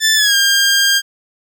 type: tone with pitch glide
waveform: 15% pulse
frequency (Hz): 1760 to 1604.6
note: A6 to G6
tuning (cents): 0 to +40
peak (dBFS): -4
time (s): 0-1.02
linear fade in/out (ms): 50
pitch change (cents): -160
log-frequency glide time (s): 0.15-0.35
effects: none